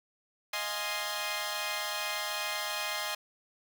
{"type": "chord", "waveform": "10% pulse", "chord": "F minor seventh", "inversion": "third", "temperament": "equal", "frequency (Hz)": [622.3, 698.5, 830.6, 1046.5], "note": ["Eb5", "F5", "Ab5", "C6"], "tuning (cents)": [0, 0, 0, 0], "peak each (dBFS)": [-29, -33, -29, -29], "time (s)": [0.53, 3.15], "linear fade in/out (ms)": 5, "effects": ["9-bit"]}